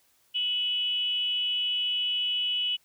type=tone with frequency modulation; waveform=sine; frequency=2960 Hz; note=F#7; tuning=in tune; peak=-25 dBFS; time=0.34-2.77 s; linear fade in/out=20 ms; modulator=394 Hz; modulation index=0.36; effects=white hiss -66 dBFS RMS until 2.84 s